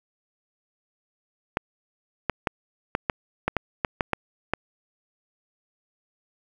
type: clicks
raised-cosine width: 0.5 ms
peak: -7 dBFS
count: 11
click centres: 1.571 / 2.297 / 2.472 / 2.951 / 3.098 / 3.48 / 3.567 / 3.848 / 4.008 / 4.133 / 4.536 s
effects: 7-bit